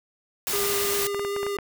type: noise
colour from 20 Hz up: white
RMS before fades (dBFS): -27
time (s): 0.47-1.07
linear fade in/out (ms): 0
type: tone with vibrato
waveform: square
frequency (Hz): 403.2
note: G4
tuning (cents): +49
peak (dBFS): -27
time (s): 0.53-1.57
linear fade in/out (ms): 5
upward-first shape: sine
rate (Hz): 7.6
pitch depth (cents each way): 10
type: clicks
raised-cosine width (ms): 0.5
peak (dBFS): -18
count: 7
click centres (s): 1.146 / 1.195 / 1.249 / 1.364 / 1.431 / 1.466 / 1.587
effects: none